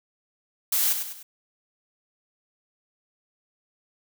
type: noise with echo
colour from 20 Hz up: blue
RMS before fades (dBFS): -23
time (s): 0.72-0.93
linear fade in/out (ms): 5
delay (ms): 100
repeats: 3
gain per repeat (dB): -7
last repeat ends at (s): 1.23
effects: none